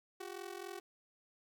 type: ring-modulated tone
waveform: sawtooth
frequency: 376.3 Hz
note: F#4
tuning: 29 cents sharp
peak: -37 dBFS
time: 0.2-0.8 s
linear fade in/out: 5 ms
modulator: 21.9 Hz
effects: none